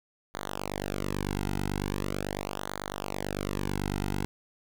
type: tone with flanger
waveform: sawtooth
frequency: 49.04 Hz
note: G1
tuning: 1 cent sharp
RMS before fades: -33 dBFS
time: 0.34-4.25 s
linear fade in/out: 0 ms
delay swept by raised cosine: 0.37 to 1.77 ms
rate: 0.41 Hz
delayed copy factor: -1
effects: none